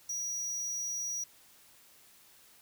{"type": "tone", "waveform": "square", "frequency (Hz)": 5790, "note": "F#8", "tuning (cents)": -38, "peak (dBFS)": -34, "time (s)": [0.09, 1.24], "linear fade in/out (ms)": 5, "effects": ["white hiss -60 dBFS RMS until 2.61 s"]}